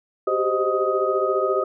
sine tone cluster, 382.4 / 396.9 / 522 / 622 / 1253 Hz, G4 / G4 / C5 / D#5 / D#6, -43 / +22 / -4 / -1 / +12 cents, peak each -25 dBFS, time 0.27-1.64 s, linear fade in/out 5 ms, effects none

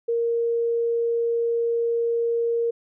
sine tone, 466.2 Hz, A#4, in tune, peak -20 dBFS, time 0.08-2.71 s, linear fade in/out 10 ms, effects none

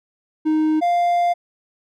triangle tone pair in turn, 311.1 / 698.4 Hz, D#4 / F5, 0 / 0 cents, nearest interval octave + major second, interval 1400 cents, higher second, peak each -13 dBFS, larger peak neither, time 0.45-0.81 / 0.81-1.34 s, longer second, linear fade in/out 20 ms, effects none

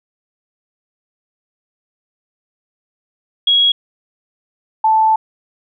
sine tone pair in turn, 3315 / 878 Hz, G#7 / A5, -4 / -4 cents, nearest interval octave + major seventh, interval 2300 cents, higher first, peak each -9 dBFS, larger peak neither, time 3.47-3.72 / 4.84-5.16 s, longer second, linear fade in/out 5 ms, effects none

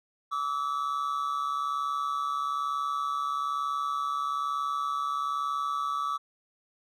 triangle tone pair together, 1151.9 / 1293 Hz, D6 / E6, -34 / -34 cents, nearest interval major second, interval 200 cents, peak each -28 / -30 dBFS, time 0.31-6.18 s, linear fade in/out 20 ms, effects none

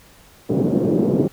white band-pass noise, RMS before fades -18 dBFS, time 0.49-1.28 s, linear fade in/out 5 ms, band 140 to 400 Hz, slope 24 dB/octave, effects pink hiss -49 dBFS RMS until 1.32 s

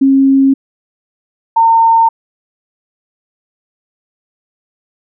sine tone pair in turn, 270.7 / 910.5 Hz, C#4 / A#5, -41 / -41 cents, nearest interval octave + major sixth, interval 2100 cents, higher second, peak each -5 dBFS, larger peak neither, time 0.01-0.54 / 1.56-2.09 s, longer neither, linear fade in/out 10 ms, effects none

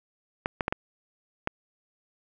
clicks, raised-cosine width 0.5 ms, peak -11 dBFS, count 5, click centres 0.459 / 0.608 / 0.681 / 0.725 / 1.474 s, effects none

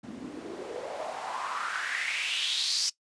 white noise with band-pass filter sweep, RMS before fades -33 dBFS, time 0.03-2.9 s, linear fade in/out 10 ms, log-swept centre 210 to 5400 Hz, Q 4.5, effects noise-tail reverb RT60 0.1 s tail -19 dB re dry + resampled to 22050 Hz

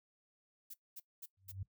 violet noise bursts, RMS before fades -48 dBFS, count 4, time 0.7-1.52 s, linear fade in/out 10 ms, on 40 ms, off 220 ms
sine tone with exponential growth, 95.9 Hz, G2, 37 cents flat, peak -37 dBFS, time 1.37-1.63 s, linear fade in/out 5 ms, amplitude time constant 56 ms
effects noise-tail reverb RT60 0.1 s tail -18 dB re dry

